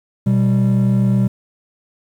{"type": "tone pair together", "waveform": "triangle", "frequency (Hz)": [123.47, 195.04], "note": ["B2", "G3"], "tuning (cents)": [0, -8], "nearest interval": "minor sixth", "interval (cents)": 792, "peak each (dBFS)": -12, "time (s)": [0.26, 1.28], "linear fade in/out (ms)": 10, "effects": ["tanh soft clip ceiling -5 dBFS", "8-bit"]}